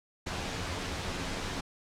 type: noise with comb filter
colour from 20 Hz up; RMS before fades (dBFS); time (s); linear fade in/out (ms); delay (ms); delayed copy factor
pink; -35; 0.26-1.61; 10; 11; +0.5
effects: low-pass 6000 Hz 12 dB/octave